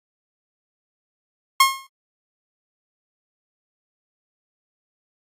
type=tone with exponential decay; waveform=sawtooth; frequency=1076 Hz; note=C6; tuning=48 cents sharp; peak=-5 dBFS; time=1.6-1.87 s; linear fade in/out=5 ms; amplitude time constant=57 ms; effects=AAC 48 kbps